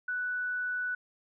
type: tone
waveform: sine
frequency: 1484 Hz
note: F#6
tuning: 5 cents sharp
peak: -30 dBFS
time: 0.08-0.95 s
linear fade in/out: 5 ms
effects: none